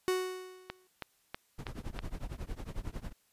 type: tone with exponential decay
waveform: 45% pulse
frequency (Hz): 370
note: F#4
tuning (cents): 0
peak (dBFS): -26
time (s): 0.08-0.87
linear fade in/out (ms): 0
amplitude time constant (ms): 170
type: click train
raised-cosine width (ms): 0.3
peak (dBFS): -21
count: 5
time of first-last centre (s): 0.7-1.99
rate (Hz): 3.1
type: noise with tremolo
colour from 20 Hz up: brown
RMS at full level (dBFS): -36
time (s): 1.58-3.13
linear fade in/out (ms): 10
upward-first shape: triangle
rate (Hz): 11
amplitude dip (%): 100
effects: white hiss -71 dBFS RMS until 3.32 s + resampled to 32000 Hz